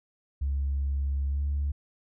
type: tone with pitch glide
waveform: sine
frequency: 69.3 to 71.45 Hz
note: C#2 to D2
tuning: 0 to -47 cents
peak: -24 dBFS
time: 0.41-1.72 s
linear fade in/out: 10 ms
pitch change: +53 cents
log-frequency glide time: 1.29-1.43 s
effects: tanh soft clip ceiling -22 dBFS